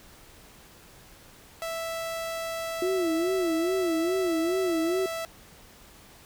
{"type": "tone", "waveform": "sawtooth", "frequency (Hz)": 659.3, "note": "E5", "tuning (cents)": 0, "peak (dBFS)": -27, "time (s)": [1.62, 5.25], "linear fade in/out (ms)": 0}
{"type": "tone with vibrato", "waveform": "sine", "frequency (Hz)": 349.2, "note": "F4", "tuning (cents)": 0, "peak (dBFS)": -24, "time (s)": [2.82, 5.06], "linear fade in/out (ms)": 2, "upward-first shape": "sine", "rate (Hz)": 2.4, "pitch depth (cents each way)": 150}
{"effects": ["pink hiss -52 dBFS RMS until 6.25 s"]}